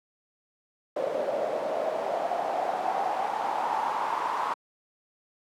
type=noise with band-pass filter sweep; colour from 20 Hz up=pink; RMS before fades=-29 dBFS; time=0.96-4.54 s; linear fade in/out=5 ms; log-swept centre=550 to 1000 Hz; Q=6.1; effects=high-pass 200 Hz 12 dB/octave